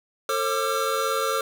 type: tone cluster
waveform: square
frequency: 447.7 / 539 / 1185 / 1360 Hz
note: A4 / C#5 / D6 / F6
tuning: +30 / -49 / +15 / -46 cents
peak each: -29 dBFS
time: 0.29-1.41 s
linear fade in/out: 2 ms
effects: none